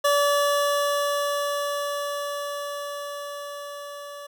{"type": "tone with level ramp", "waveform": "25% pulse", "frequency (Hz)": 575, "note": "D5", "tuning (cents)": -37, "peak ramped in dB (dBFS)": [-14, -33], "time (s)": [0.04, 4.27], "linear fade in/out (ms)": 10, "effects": []}